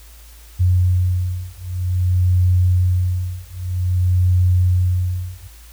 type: beating tone pair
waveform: sine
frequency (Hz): 90.3 / 90.82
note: F#2 / F#2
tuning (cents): -42 / -32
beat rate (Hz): 0.52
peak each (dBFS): -17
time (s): 0.59-5.48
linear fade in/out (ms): 20
effects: added 56 Hz sine -40 dBFS peak until 5.72 s + white hiss -47 dBFS RMS until 5.72 s